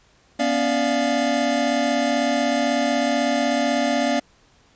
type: tone cluster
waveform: square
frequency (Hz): 244.7 / 280.8 / 586 / 692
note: B3 / C#4 / D5 / F5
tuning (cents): -16 / +22 / -4 / -16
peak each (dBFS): -25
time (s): 0.39-4.2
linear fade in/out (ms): 10
effects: pink hiss -57 dBFS RMS until 4.75 s + resampled to 16000 Hz